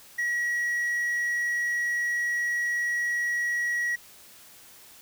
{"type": "tone", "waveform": "triangle", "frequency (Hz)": 1915, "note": "A#6", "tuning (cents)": 46, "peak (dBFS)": -23, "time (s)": [0.18, 3.96], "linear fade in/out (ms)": 10, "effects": ["white hiss -51 dBFS RMS until 5.01 s"]}